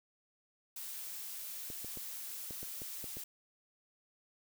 blue noise, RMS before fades -44 dBFS, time 0.76-3.24 s, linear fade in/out 5 ms
clicks, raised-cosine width 2 ms, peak -34 dBFS, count 8, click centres 1.702 / 1.846 / 1.973 / 2.508 / 2.63 / 2.819 / 3.042 / 3.17 s
effects none

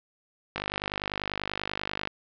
click train, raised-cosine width 0.3 ms, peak -13 dBFS, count 77, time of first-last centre 0.56-2.074 s, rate 50.2 Hz, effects low-pass 5000 Hz 12 dB/octave

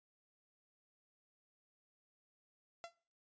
sawtooth tone with exponential decay, 680 Hz, F5, 46 cents flat, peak -39 dBFS, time 2.84-2.94 s, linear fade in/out 0 ms, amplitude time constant 21 ms, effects noise-tail reverb RT60 0.4 s tail -20 dB re dry + resampled to 16000 Hz

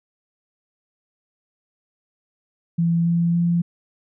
sine tone with pitch steps, 168.4 / 169.96 / 171.54 Hz, E3 / F3 / F3, +37 / -47 / -31 cents, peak -16 dBFS, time 2.78-3.62 s, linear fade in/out 10 ms, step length 280 ms, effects none

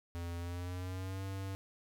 square tone with pitch glide, 85.7 to 96.75 Hz, F2 to G2, -32 to -22 cents, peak -39 dBFS, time 0.15-1.55 s, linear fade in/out 0 ms, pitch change +210 cents, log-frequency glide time 0.38-1.24 s, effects none

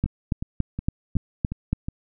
two click trains, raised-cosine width 5 ms, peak -16 / -9 dBFS, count 6 / 7, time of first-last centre 0.06-1.885 / 0.04-1.73 s, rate 2.74 / 3.55 Hz, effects none

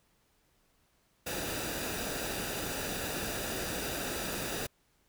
pink noise with comb filter, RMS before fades -36 dBFS, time 1.26-4.67 s, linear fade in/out 10 ms, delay 0.93 ms, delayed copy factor -0.55, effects pink hiss -71 dBFS RMS until 5.08 s

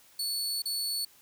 sawtooth tone with dropouts, 4435 Hz, C#8, in tune, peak -27 dBFS, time 0.19-1.05 s, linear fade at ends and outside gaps 5 ms, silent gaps 0.621-0.655 s, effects white hiss -59 dBFS RMS until 1.21 s

